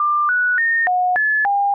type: tone with pitch steps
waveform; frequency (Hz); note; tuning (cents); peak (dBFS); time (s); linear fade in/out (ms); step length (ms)
sine; 1191 / 1473 / 1835 / 727 / 1721 / 804; D6 / F#6 / A#6 / F#5 / A6 / G5; +24 / -8 / -28 / -31 / -39 / +44; -14; 0-1.74; 2; 290
effects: none